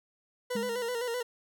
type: tone with vibrato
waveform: 40% pulse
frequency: 480 Hz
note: B4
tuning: 49 cents flat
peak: -30 dBFS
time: 0.5-1.23 s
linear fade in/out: 10 ms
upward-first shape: square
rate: 7.8 Hz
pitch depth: 59 cents each way
type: tone with exponential decay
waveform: sine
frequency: 207.7 Hz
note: G#3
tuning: in tune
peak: -30 dBFS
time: 0.55-1.01 s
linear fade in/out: 5 ms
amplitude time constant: 98 ms
effects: none